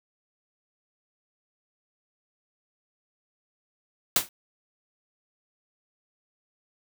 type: noise with exponential decay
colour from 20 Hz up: white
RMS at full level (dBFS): -17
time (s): 4.16-4.29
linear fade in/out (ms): 2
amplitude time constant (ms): 28
effects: none